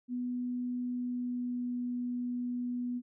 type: tone with pitch glide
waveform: sine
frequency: 246.9 to 245.2 Hz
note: B3 to B3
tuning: 0 to -12 cents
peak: -32 dBFS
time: 0.08-3.02 s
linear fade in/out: 50 ms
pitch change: -12 cents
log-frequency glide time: 0.87-1.72 s
effects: none